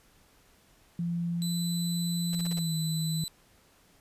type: tone with pitch glide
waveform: sine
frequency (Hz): 171.2 to 158.82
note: F3 to D#3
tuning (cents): -34 to +36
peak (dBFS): -28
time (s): 0.99-3.24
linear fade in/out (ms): 2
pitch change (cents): -130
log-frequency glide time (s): 2.51-2.75
type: tone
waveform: 25% pulse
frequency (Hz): 4000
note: B7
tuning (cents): +21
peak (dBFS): -31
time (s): 1.42-3.28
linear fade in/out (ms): 0
type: noise bursts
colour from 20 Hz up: pink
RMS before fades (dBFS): -43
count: 5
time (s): 2.33-2.59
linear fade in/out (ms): 0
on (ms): 20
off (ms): 40
effects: pink hiss -62 dBFS RMS until 4 s + resampled to 32000 Hz